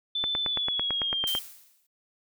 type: tone with pitch glide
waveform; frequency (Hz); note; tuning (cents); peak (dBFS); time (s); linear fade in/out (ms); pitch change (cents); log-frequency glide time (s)
sine; 3520 to 3154; A7 to G7; 0 to +10; -26; 0.15-1.39; 5; -190; 0.42-1.27
type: click train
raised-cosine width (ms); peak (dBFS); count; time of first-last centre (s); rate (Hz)
0.5; -16; 11; 0.24-1.351; 9
type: noise with exponential decay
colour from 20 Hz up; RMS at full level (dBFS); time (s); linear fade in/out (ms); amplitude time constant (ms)
blue; -32; 1.27-1.87; 5; 130
effects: none